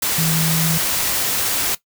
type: tone in noise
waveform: sine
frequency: 161.9 Hz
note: E3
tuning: 31 cents flat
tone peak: -18 dBFS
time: 0.18-0.78 s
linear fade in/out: 5 ms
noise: white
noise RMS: -20 dBFS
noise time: 0.02-1.75 s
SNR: -1 dB
effects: noise-tail reverb RT60 0.1 s tail -17 dB re dry